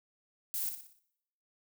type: noise with echo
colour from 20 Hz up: violet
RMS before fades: -35 dBFS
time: 0.54-0.69 s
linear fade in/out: 0 ms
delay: 60 ms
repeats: 5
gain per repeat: -7 dB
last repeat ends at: 0.99 s
effects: noise-tail reverb RT60 0.8 s tail -21 dB re dry